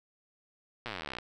slowing click train, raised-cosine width 0.3 ms, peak -21 dBFS, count 28, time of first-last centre 0.86-1.186 s, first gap 8 ms, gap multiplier 1.03, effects none

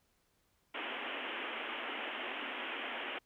white band-pass noise, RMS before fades -41 dBFS, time 0.74-3.19 s, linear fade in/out 10 ms, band 230 to 3200 Hz, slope 96 dB/octave, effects pink hiss -75 dBFS RMS until 3.25 s

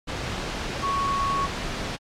sine tone in noise, 1110 Hz, C#6, 2 cents sharp, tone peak -23 dBFS, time 0.82-1.47 s, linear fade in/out 20 ms, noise pink, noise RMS -30 dBFS, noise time 0.07-1.97 s, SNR +4 dB, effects low-pass 5000 Hz 12 dB/octave + AAC 64 kbps

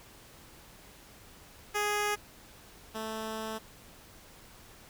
10% pulse tone pair in turn, 415.3 / 220 Hz, G#4 / A3, 0 / 0 cents, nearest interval major seventh, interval 1100 cents, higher first, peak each -20 / -27 dBFS, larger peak first, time 1.74-2.16 / 2.94-3.59 s, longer second, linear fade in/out 20 ms, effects pink hiss -54 dBFS RMS until 4.89 s

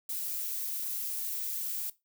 violet noise, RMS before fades -35 dBFS, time 0.09-1.9 s, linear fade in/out 5 ms, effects noise-tail reverb RT60 0.2 s tail -17 dB re dry

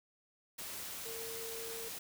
sine tone in noise, 455.1 Hz, A#4, 42 cents flat, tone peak -45 dBFS, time 1.05-1.89 s, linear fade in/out 10 ms, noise white, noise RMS -44 dBFS, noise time 0.58-1.99 s, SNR -4 dB, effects none

